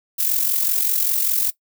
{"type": "noise with amplitude modulation", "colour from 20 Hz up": "violet", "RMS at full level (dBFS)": -17, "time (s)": [0.18, 1.51], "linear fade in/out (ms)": 20, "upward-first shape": "sine", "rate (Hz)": 45.1, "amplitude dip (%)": 60, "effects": ["noise-tail reverb RT60 0.1 s tail -19 dB re dry"]}